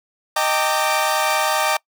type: chord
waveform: sawtooth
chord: Eb major seventh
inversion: none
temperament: equal with one note detuned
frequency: 622.3 / 784 / 910 / 1174.7 Hz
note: Eb5 / G5 / Bb5 / D6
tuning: 0 / 0 / -42 / 0 cents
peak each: -19 dBFS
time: 0.36-1.77 s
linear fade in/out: 5 ms
effects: noise-tail reverb RT60 0.1 s tail -24 dB re dry